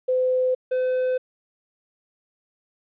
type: tone pair in turn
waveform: sine / triangle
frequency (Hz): 510 / 510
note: C5 / C5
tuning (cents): -44 / -44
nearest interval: unison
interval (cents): 0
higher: neither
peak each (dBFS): -18 / -18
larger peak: neither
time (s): 0.08-0.55 / 0.71-1.18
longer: neither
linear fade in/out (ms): 10
effects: resampled to 8000 Hz + 10-bit